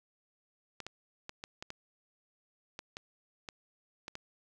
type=clicks; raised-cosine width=0.2 ms; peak=-24 dBFS; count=11; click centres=0.803 / 0.866 / 1.294 / 1.439 / 1.625 / 1.704 / 2.791 / 2.969 / 3.488 / 4.081 / 4.154 s; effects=none